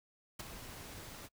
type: noise with ADSR envelope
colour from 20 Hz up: pink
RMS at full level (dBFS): -40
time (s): 0.39-1.29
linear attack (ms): 9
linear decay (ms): 18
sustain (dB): -9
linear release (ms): 38
effects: noise-tail reverb RT60 0.1 s tail -26 dB re dry